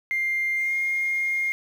sine tone with pitch glide, 2100 to 2129 Hz, C7 to C7, +6 to +30 cents, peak -21 dBFS, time 0.11-1.52 s, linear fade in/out 0 ms, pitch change +24 cents, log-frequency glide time 0.56-0.74 s, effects tanh soft clip ceiling -18 dBFS + 8-bit

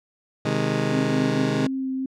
20% pulse chord, Ab major, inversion first, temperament just, 129.78 / 155.74 / 207.7 Hz, C3 / Eb3 / Ab3, -14 / +2 / 0 cents, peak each -21 dBFS, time 0.45-1.67 s, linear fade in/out 5 ms
sine tone with vibrato, 264.1 Hz, C4, 16 cents sharp, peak -24 dBFS, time 0.91-2.06 s, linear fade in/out 5 ms, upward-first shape sine, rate 2.7 Hz, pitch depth 12 cents each way
effects low-pass 6000 Hz 12 dB/octave

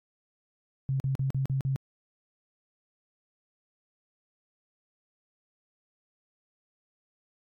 sine tone bursts, 134.5 Hz, C3, 48 cents sharp, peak -25 dBFS, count 6, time 0.89-1.76 s, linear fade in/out 0 ms, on 110 ms, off 42 ms, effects AAC 64 kbps

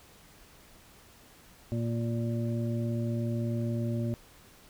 harmonic tone, 116.54 Hz, A#2, in tune, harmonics 1 / 2 / 3 / 5, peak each -30 / -33 / -39 / -41 dBFS, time 1.72-4.14 s, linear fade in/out 0 ms, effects pink hiss -56 dBFS RMS until 4.69 s

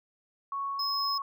sine tone with tremolo, 1108.7 Hz, C#6, in tune, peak -30 dBFS, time 0.52-1.22 s, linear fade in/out 2 ms, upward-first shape sine, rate 2.2 Hz, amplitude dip 25%
triangle tone, 5130 Hz, E8, 48 cents flat, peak -28 dBFS, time 0.79-1.18 s, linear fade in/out 5 ms
effects none

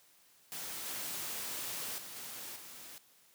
white noise with level steps, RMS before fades -42 / -40 / -47 / -45 / -50 dBFS, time 0.52-2.98 s, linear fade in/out 0 ms, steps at 0.86 / 1.98 / 2.16 / 2.56 s, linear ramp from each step 2 ms, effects white hiss -65 dBFS RMS until 3.34 s + high-pass 100 Hz 12 dB/octave

